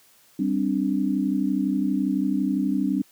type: chord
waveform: sine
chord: G suspended fourth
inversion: none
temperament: equal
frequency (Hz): 196 / 261.6 / 293.7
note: G3 / C4 / D4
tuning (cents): 0 / 0 / 0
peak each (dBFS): -25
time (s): 0.39-3.02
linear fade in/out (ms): 5
effects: white hiss -57 dBFS RMS until 3.11 s + high-pass 80 Hz 12 dB/octave